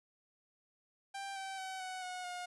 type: tone with pitch steps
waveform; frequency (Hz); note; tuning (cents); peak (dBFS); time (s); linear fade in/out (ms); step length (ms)
sawtooth; 788 / 773.1 / 758.5 / 744.2 / 730.2 / 716.4; G5 / G5 / F#5 / F#5 / F#5 / F5; +9 / -24 / +43 / +10 / -23 / +44; -37; 1.14-2.46; 10; 220
effects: resampled to 24000 Hz + 13-bit